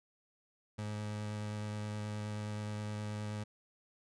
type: tone with vibrato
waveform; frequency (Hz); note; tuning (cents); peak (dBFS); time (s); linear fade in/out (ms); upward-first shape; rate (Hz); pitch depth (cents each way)
30% pulse; 105.5; G#2; +28; -35; 0.78-3.44; 10; square; 9.5; 8
effects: resampled to 22050 Hz